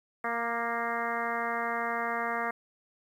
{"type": "harmonic tone with a mistuned harmonic", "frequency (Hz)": 233.1, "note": "A#3", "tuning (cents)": 0, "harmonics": [1, 2, 3, 4, 5, 6, 7, 8, 9], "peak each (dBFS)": [-41, -38, -35, -38, -35, -39, -39, -38, -41], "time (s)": [0.24, 2.51], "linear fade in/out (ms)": 5, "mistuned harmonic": 5, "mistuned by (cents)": 16, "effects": ["10-bit"]}